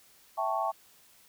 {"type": "chord", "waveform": "sine", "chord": "A dominant seventh", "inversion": "second", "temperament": "equal", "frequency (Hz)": [659.3, 784, 880, 1108.7], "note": ["E5", "G5", "A5", "C#6"], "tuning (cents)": [0, 0, 0, 0], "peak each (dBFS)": -33, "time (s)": [0.37, 0.72], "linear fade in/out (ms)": 20, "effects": ["white hiss -60 dBFS RMS until 1.28 s"]}